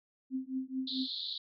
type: tone with tremolo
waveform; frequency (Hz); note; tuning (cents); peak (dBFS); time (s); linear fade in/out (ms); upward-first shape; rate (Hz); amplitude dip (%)
sine; 261.6; C4; 0; -30; 0.3-1.08; 50; triangle; 4.6; 100
type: band-pass noise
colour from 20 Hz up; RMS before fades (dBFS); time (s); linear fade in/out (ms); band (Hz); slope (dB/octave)
pink; -39; 0.87-1.38; 5; 3500 to 4400; 96
effects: none